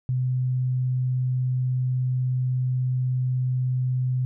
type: tone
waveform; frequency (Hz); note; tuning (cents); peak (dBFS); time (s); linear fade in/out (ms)
sine; 127.4; C3; -46; -21; 0.09-4.25; 0
effects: none